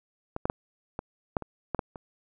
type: clicks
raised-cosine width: 1 ms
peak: -18 / -13 / -11 / -18 / -11 / -23 / -14 / -13 / -26 dBFS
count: 9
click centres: 0.364 / 0.455 / 0.499 / 0.991 / 1.368 / 1.423 / 1.747 / 1.792 / 1.958 s
effects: none